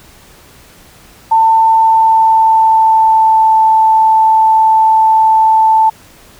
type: tone with pitch glide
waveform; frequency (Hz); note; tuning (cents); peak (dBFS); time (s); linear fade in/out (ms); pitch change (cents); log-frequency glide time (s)
sine; 894 to 881.7; A5 to A5; +27 to +3; -5; 1.31-5.9; 10; -24; 1.66-3.57
effects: pink hiss -41 dBFS RMS until 6.39 s